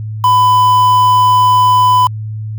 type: tone with quantisation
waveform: triangle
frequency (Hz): 1000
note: B5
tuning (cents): +21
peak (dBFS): -4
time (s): 0.24-2.07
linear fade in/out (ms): 2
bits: 4
effects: added 108 Hz sine -19 dBFS peak until 2.58 s